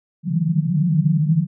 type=band-pass noise; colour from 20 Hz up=white; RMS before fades=-18 dBFS; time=0.23-1.47 s; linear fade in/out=50 ms; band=150 to 180 Hz; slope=96 dB/octave; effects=none